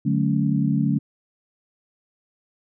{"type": "chord", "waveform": "sine", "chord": "D major seventh", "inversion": "none", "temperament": "equal with one note detuned", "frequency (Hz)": [146.83, 185, 216.7, 277.2], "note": ["D3", "F#3", "A3", "C#4"], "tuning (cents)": [0, 0, -26, 0], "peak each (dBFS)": [-22, -25, -23, -25], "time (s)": [0.05, 0.99], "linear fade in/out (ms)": 10, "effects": []}